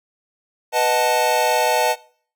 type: chord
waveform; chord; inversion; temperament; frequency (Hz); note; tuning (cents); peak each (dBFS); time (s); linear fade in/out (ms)
square; B dominant seventh; none; equal; 493.9 / 622.3 / 740 / 880; B4 / D#5 / F#5 / A5; 0 / 0 / 0 / 0; -23 / -22 / -24 / -20; 0.72-1.96; 50
effects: noise-tail reverb RT60 0.5 s tail -22 dB re dry